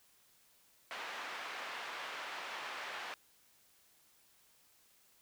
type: band-pass noise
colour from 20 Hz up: pink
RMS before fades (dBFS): -44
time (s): 0.91-3.14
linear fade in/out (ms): 0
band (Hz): 920 to 2800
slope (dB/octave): 12
effects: white hiss -68 dBFS RMS until 5.21 s